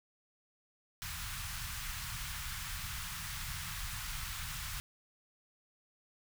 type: band-stop noise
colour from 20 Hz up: pink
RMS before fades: -41 dBFS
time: 1.02-4.8 s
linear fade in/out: 0 ms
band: 140 to 1100 Hz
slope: 24 dB/octave
effects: none